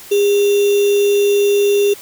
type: tone with sample-and-hold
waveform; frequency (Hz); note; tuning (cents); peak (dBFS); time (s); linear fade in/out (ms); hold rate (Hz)
sine; 405.8; G#4; -40; -10; 0.11-1.94; 10; 3150
effects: white hiss -37 dBFS RMS until 2.01 s